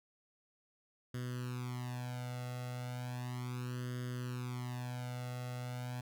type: tone with flanger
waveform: sawtooth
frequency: 124.2 Hz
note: B2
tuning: 10 cents sharp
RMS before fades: -41 dBFS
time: 1.14-6.01 s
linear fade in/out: 5 ms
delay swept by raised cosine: 0.61 to 1.5 ms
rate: 0.35 Hz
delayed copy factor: +1
effects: none